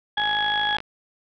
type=harmonic tone; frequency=836 Hz; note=G#5; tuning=11 cents sharp; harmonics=1 / 2 / 4; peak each=-25 / -25 / -25 dBFS; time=0.17-0.77 s; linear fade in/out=5 ms
type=click train; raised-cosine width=0.3 ms; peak=-17 dBFS; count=34; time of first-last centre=0.18-0.804 s; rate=52.9 Hz
effects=none